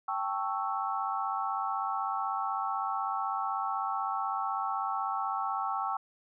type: chord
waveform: sine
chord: A dominant seventh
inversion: third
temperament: equal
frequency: 784 / 880 / 1108.7 / 1318.5 Hz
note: G5 / A5 / C#6 / E6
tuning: 0 / 0 / 0 / 0 cents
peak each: -34 / -37 / -35 / -35 dBFS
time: 0.08-5.97 s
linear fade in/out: 5 ms
effects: none